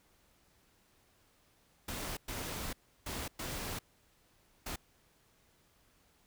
pink noise bursts at uneven times, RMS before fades -40 dBFS, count 5, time 1.88-2.17 / 2.28-2.73 / 3.06-3.28 / 3.39-3.79 / 4.66-4.76 s, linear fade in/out 5 ms, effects pink hiss -69 dBFS RMS until 6.26 s

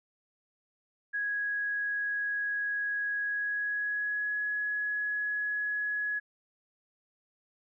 sine tone with pitch glide, 1661.2 to 1683.4 Hz, G#6 to G#6, 0 to +23 cents, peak -29 dBFS, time 1.13-6.2 s, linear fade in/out 20 ms, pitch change +23 cents, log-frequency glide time 3.22-4.39 s, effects none

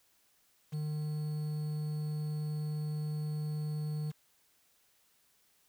triangle tone with quantisation, 151.6 Hz, D#3, 45 cents flat, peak -31 dBFS, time 0.72-4.12 s, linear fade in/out 20 ms, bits 9, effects white hiss -70 dBFS RMS until 5.68 s

